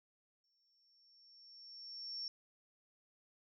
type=tone with exponential growth; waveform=sine; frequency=5460 Hz; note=F8; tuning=40 cents flat; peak=-39 dBFS; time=0.44-2.28 s; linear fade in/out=1 ms; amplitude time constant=400 ms; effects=none